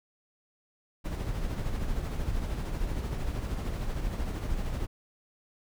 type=noise with tremolo; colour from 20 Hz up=brown; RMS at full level=-30 dBFS; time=1.04-4.87 s; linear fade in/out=20 ms; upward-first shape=sine; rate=13 Hz; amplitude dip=40%; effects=none